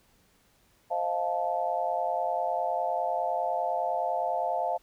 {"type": "chord", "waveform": "sine", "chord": "F dominant seventh", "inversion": "second", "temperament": "just", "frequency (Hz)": [523.8, 628.6, 698.5, 873.1], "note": ["C5", "Eb5", "F5", "A5"], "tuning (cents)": [2, 18, 0, -14], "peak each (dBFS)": [-35, -33, -29, -32], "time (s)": [0.9, 4.78], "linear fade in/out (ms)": 20, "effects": ["pink hiss -65 dBFS RMS until 4.82 s"]}